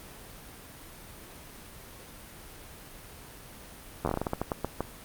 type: slowing click train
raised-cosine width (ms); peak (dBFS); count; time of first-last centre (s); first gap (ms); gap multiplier
1; -14; 14; 4.05-4.806; 11; 1.25
effects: pink hiss -47 dBFS RMS until 5.04 s + Opus 32 kbps